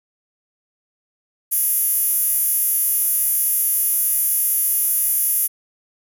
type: tone with high-pass filter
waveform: 10% pulse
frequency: 415.3 Hz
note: G#4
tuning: in tune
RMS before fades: -19 dBFS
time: 1.51-5.48 s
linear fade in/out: 20 ms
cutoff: 12000 Hz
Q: 7.2
effects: none